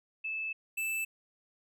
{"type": "tone pair in turn", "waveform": ["sine", "square"], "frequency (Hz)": [2621, 2639], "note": ["E7", "E7"], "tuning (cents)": [-11, 1], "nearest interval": "unison", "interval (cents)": 12, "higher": "second", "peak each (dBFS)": [-33, -32], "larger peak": "second", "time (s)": [[0.24, 0.53], [0.77, 1.05]], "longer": "first", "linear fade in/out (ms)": 10, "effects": []}